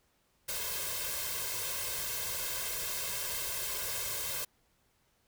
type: noise with comb filter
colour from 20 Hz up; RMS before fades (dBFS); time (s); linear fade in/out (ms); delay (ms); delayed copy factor
white; -36; 0.48-4.45; 10; 1.9; +1
effects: pink hiss -72 dBFS RMS until 5.27 s